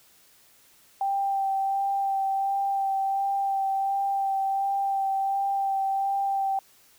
sine tone with vibrato, 784 Hz, G5, in tune, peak -23 dBFS, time 1.01-6.59 s, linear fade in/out 2 ms, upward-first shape sine, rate 1.4 Hz, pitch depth 14 cents each way, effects white hiss -58 dBFS RMS until 6.98 s

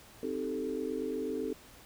sine chord, A half-diminished seventh, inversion first, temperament equal, 261.6 / 311.1 / 392 / 440 Hz, C4 / Eb4 / G4 / A4, 0 / 0 / 0 / 0 cents, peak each -38 / -39 / -39 / -36 dBFS, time 0.23-1.53 s, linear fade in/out 2 ms, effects pink hiss -55 dBFS RMS until 1.85 s

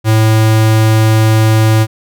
square tone, 110 Hz, A2, in tune, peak -7 dBFS, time 0.04-1.87 s, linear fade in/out 50 ms, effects none

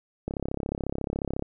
click train, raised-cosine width 2 ms, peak -16 dBFS, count 40, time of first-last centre 0.28-1.424 s, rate 34.1 Hz, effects none

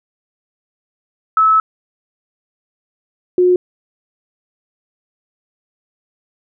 sine tone pair in turn, 1300 / 361.2 Hz, E6 / F#4, -24 / -42 cents, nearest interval octave + minor seventh, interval 2218 cents, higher first, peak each -8 dBFS, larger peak neither, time 1.37-1.6 / 3.38-3.56 s, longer first, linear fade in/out 2 ms, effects none

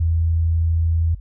sine tone, 82.41 Hz, E2, in tune, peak -15 dBFS, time 0-1.15 s, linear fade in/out 10 ms, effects added 50 Hz sine -34 dBFS peak until 1.2 s

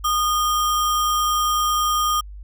sine tone with sample-and-hold, 1226 Hz, D#6, 26 cents flat, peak -17 dBFS, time 0.04-2.21 s, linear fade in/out 10 ms, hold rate 4410 Hz, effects added 50 Hz sine -34 dBFS peak until 2.43 s

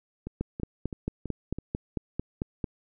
two click trains, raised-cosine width 3 ms, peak -22 / -16 dBFS, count 5 / 11, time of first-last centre 0.27-1.586 / 0.41-2.642 s, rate 3.04 / 4.48 Hz, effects none

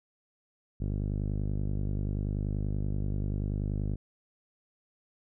5% pulse tone with low-pass filter, 50.4 Hz, G1, 49 cents sharp, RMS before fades -31 dBFS, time 0.8-3.96 s, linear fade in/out 10 ms, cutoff 140 Hz, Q 0.59, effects none

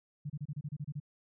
sine tone bursts, 146.7 Hz, D3, 2 cents flat, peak -35 dBFS, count 10, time 0.25-1.001 s, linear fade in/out 10 ms, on 49 ms, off 29 ms, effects none

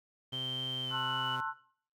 sine tone with pitch glide, 3136 to 2963 Hz, G7 to F#7, 0 to +2 cents, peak -35 dBFS, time 0.32-1.37 s, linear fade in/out 20 ms, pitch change -98 cents, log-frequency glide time 0.84-0.96 s
sawtooth tone, 129.1 Hz, C3, 23 cents flat, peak -38 dBFS, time 0.32-1.41 s, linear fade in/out 10 ms
sine chord, F# half-diminished seventh, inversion first, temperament just, 888 / 1065.6 / 1332 / 1480 Hz, A5 / C6 / E6 / F#6, +16 / +31 / +18 / 0 cents, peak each -39 dBFS, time 0.9-1.54 s, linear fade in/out 50 ms
effects noise-tail reverb RT60 0.6 s tail -20 dB re dry

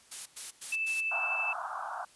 blue noise bursts, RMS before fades -38 dBFS, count 4, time 0.11-1.01 s, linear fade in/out 10 ms, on 150 ms, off 100 ms
sine tone with tremolo, 2637 Hz, E7, in tune, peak -28 dBFS, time 0.72-1.53 s, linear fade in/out 5 ms, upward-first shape triangle, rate 12 Hz, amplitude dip 30%
pink band-pass noise, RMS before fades -38 dBFS, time 1.11-2.05 s, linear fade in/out 5 ms, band 660 to 1500 Hz, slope 96 dB/octave
effects white hiss -60 dBFS RMS until 2.15 s + resampled to 24000 Hz

